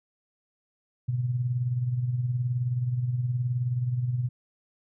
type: tone with tremolo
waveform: sine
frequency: 123.47 Hz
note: B2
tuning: in tune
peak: -22 dBFS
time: 1.08-4.29 s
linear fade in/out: 10 ms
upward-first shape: sine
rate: 19 Hz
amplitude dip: 55%
effects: none